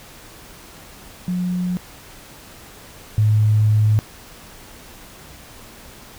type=tone pair in turn; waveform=sine; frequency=180 / 107.03 Hz; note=F#3 / A2; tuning=-47 / -47 cents; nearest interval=major sixth; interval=900 cents; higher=first; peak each=-19 / -12 dBFS; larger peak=second; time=1.28-1.77 / 3.18-3.99 s; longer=second; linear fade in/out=0 ms; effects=pink hiss -42 dBFS RMS until 6.18 s